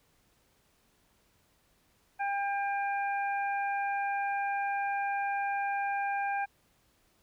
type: harmonic tone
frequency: 800 Hz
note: G5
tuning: 35 cents sharp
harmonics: 1 / 2 / 3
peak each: -30 / -36 / -40 dBFS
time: 2.19-6.46 s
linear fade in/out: 20 ms
effects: pink hiss -69 dBFS RMS until 7.22 s